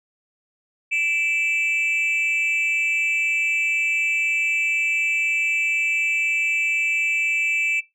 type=tone pair together; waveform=sine; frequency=2335 / 2637 Hz; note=D7 / E7; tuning=-11 / 0 cents; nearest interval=major second; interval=211 cents; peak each=-20 / -20 dBFS; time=0.91-7.81 s; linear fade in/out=20 ms; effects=noise-tail reverb RT60 0.2 s tail -20 dB re dry + tanh soft clip ceiling -16 dBFS